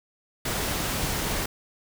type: noise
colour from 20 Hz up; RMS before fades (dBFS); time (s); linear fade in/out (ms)
pink; -28; 0.45-1.46; 5
effects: none